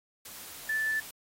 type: tone in noise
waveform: sine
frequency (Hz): 1755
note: A6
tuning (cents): -5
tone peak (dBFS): -27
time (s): 0.69-1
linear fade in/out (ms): 5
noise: white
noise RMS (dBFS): -45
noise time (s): 0.25-1.11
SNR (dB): +15
effects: AAC 48 kbps